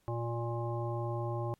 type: harmonic tone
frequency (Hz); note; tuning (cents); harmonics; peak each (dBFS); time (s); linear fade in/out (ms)
117.7; A#2; +17; 1 / 3 / 5 / 7 / 9; -34 / -39 / -41 / -42 / -44; 0.08-1.54; 0
effects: pink hiss -73 dBFS RMS until 1.59 s + MP3 64 kbps